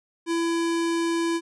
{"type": "tone", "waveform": "square", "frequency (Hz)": 334.8, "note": "E4", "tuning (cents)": 27, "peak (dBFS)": -23, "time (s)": [0.26, 1.41], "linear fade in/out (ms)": 50, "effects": ["resampled to 24000 Hz"]}